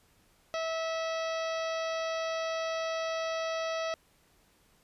harmonic tone, 650 Hz, E5, 24 cents flat, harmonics 1 / 2 / 3 / 4 / 5 / 6 / 7 / 8 / 9, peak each -32 / -38 / -42 / -44 / -46 / -48 / -49 / -50 / -51 dBFS, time 0.54-3.94 s, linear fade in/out 0 ms, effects pink hiss -66 dBFS RMS until 4.83 s + resampled to 32000 Hz

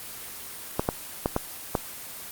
clicks, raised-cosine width 1 ms, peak -8 dBFS, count 5, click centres 0.795 / 0.889 / 1.259 / 1.364 / 1.752 s, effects white hiss -39 dBFS RMS until 2.31 s + Opus 24 kbps

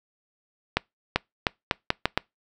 accelerating click train, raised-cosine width 0.3 ms, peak -4 dBFS, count 7, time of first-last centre 0.77-2.176 s, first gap 390 ms, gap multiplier 0.79, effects noise-tail reverb RT60 0.2 s tail -26 dB re dry

